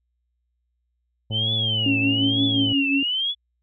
harmonic tone, 110 Hz, A2, in tune, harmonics 1 / 2 / 3 / 4 / 5 / 6 / 7 / 8, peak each -26 / -35 / -44 / -43 / -41 / -50 / -50 / -55 dBFS, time 1.3-2.73 s, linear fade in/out 5 ms
sine tone with vibrato, 3007 Hz, F#7, 27 cents sharp, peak -21 dBFS, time 1.31-3.35 s, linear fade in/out 50 ms, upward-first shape triangle, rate 1.1 Hz, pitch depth 250 cents each way
sine tone with tremolo, 277.2 Hz, C#4, in tune, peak -18 dBFS, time 1.86-3.03 s, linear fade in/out 2 ms, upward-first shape sine, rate 5.7 Hz, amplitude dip 60%
effects added 60 Hz sine -70 dBFS peak until 3.62 s

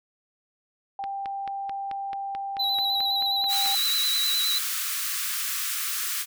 sine tone, 790 Hz, G5, 13 cents sharp, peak -29 dBFS, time 0.99-3.75 s, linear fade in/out 2 ms
click train, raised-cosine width 0.3 ms, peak -22 dBFS, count 13, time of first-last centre 1.04-3.66 s, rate 4.58 Hz
triangle tone with vibrato, 3951 Hz, B7, in tune, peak -22 dBFS, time 2.59-4.59 s, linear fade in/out 10 ms, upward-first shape square, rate 9.7 Hz, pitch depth 29 cents each way
white high-pass noise, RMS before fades -29 dBFS, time 3.48-6.26 s, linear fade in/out 50 ms, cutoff 1100 Hz, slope 96 dB/octave
effects none

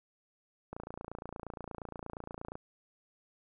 click train, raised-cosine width 1 ms, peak -27 dBFS, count 53, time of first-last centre 0.73-2.555 s, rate 28.5 Hz, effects none

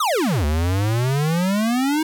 square exponential two-way sweep, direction down then up, 1326 to 72 to 320.4 Hz, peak -18 dBFS, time 0-2.03 s, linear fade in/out 5 ms, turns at 0.45 s, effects none

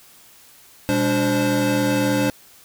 square tone cluster, 121.3 / 200.2 / 290.7 / 524 Hz, B2 / G3 / D4 / C5, -31 / +37 / -18 / +2 cents, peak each -27 / -26 / -21 / -24 dBFS, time 0.89-2.3 s, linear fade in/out 0 ms, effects white hiss -49 dBFS RMS until 2.64 s

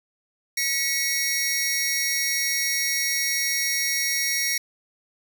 sawtooth tone cluster, 1933 / 2207 / 5640 Hz, B6 / C#7 / F8, -38 / -8 / +16 cents, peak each -26 / -23 / -23 dBFS, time 0.57-4.58 s, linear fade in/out 5 ms, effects none

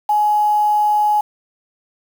sine tone with quantisation, 840 Hz, G#5, 19 cents sharp, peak -12 dBFS, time 0.09-1.21 s, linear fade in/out 5 ms, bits 6, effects none

